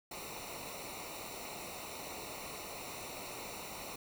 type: noise with comb filter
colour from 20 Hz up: pink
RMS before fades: -45 dBFS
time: 0.11-3.96 s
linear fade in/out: 5 ms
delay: 0.61 ms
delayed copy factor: -0.8
effects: none